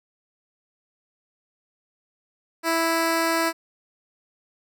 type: tone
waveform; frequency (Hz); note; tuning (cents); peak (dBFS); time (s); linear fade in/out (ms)
10% pulse; 329.6; E4; 0; -12; 2.63-3.53; 50
effects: none